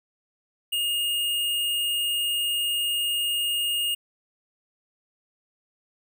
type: tone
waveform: square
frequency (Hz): 2845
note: F7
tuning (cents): +31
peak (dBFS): -24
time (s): 0.72-3.95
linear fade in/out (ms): 10
effects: none